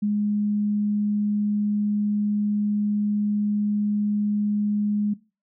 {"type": "tone", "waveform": "sine", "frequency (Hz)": 207.7, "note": "G#3", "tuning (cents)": 0, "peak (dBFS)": -20, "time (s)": [0.02, 5.14], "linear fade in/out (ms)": 10, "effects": ["noise-tail reverb RT60 0.3 s tail -19 dB re dry"]}